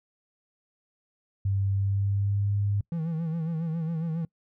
sine tone with pitch glide, 98.2 to 101.43 Hz, G2 to G#2, +4 to -40 cents, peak -23 dBFS, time 1.45-2.81 s, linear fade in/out 5 ms, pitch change +56 cents, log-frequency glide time 1.73-2.53 s
triangle tone with vibrato, 163.3 Hz, E3, 16 cents flat, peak -25 dBFS, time 2.92-4.25 s, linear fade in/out 2 ms, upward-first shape sine, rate 7.3 Hz, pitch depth 67 cents each way
effects noise-tail reverb RT60 0.1 s tail -24 dB re dry

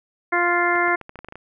harmonic tone, 349.2 Hz, F4, in tune, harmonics 1 / 2 / 3 / 4 / 5 / 6, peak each -24 / -24 / -24 / -24 / -24 / -24 dBFS, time 0.32-0.96 s, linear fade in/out 10 ms
clicks, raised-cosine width 0.5 ms, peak -22 dBFS, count 10, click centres 0.756 / 0.881 / 1.013 / 1.094 / 1.157 / 1.19 / 1.246 / 1.286 / 1.324 / 1.356 s
effects none

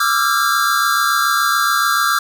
square tone cluster, 1175 / 1319 / 1386 / 1616 Hz, D6 / E6 / F6 / G#6, +1 / +1 / -14 / -48 cents, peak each -20 dBFS, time 0-2.19 s, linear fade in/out 5 ms, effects none

